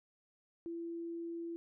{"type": "tone", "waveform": "sine", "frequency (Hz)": 336.6, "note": "E4", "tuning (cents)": 36, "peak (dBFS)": -39, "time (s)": [0.66, 1.56], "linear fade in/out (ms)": 0, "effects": []}